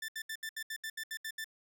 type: tone bursts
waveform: sawtooth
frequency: 1772 Hz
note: A6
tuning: 12 cents sharp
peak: -34 dBFS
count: 11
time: 0.02-1.444 s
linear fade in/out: 5 ms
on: 64 ms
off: 72 ms
effects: none